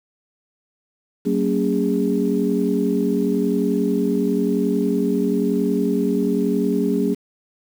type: tone cluster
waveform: sine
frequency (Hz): 188.7 / 229.7 / 280.3 / 409.5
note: F#3 / A#3 / C#4 / G#4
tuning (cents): +34 / -25 / +19 / -24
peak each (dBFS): -22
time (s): 1.25-7.15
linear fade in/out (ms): 20
effects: tanh soft clip ceiling -6 dBFS + 7-bit